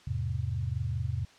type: chord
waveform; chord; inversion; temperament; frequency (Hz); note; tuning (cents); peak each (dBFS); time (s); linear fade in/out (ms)
sine; E augmented; none; equal with one note detuned; 82.41 / 103.83 / 128.19; E2 / G#2 / B#2; 0 / 0 / -35; -34 / -33 / -33; 0.07-1.25; 5
effects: white hiss -57 dBFS RMS until 1.38 s + low-pass 5000 Hz 12 dB/octave